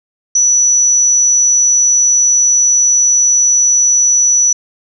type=tone; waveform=sine; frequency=5920 Hz; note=F#8; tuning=in tune; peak=-7 dBFS; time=0.35-4.53 s; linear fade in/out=5 ms; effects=none